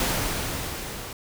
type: noise with level ramp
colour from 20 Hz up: pink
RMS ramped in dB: -24 to -37 dBFS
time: 0-1.13 s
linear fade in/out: 2 ms
effects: none